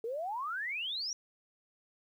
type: exponential sweep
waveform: sine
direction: up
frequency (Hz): 436.2 to 5880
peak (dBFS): -34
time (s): 0.04-1.13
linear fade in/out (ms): 2
effects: 11-bit